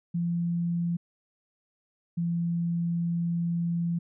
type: tone pair in turn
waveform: sine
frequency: 171.3 / 170.22 Hz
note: F3 / F3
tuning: -33 / -44 cents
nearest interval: unison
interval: 11 cents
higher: first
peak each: -25 dBFS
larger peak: neither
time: 0.14-0.97 / 2.17-3.99 s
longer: second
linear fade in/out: 10 ms
effects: none